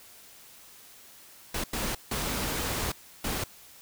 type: noise bursts at uneven times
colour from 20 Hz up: pink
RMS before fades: -31 dBFS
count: 4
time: 1.54-1.64 / 1.73-1.95 / 2.11-2.92 / 3.24-3.44 s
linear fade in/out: 5 ms
effects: white hiss -52 dBFS RMS until 3.81 s